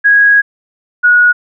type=tone pair in turn; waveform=sine; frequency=1653 / 1455.3 Hz; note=G#6 / F#6; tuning=-9 / -29 cents; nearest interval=major second; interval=220 cents; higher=first; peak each=-4 dBFS; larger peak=neither; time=0.04-0.42 / 1.03-1.33 s; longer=first; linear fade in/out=20 ms; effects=none